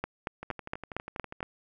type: two click trains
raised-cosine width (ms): 0.5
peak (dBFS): -24 / -16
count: 13 / 7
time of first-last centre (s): 0.43-1.406 / 0.04-1.429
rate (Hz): 12.3 / 4.32
effects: none